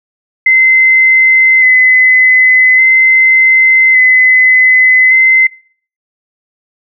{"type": "tone with vibrato", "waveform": "sine", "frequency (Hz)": 2044, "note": "C7", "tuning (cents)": -41, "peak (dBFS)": -3, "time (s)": [0.46, 5.47], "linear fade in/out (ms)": 5, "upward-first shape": "square", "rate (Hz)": 0.43, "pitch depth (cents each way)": 15, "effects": ["noise-tail reverb RT60 0.5 s tail -24 dB re dry"]}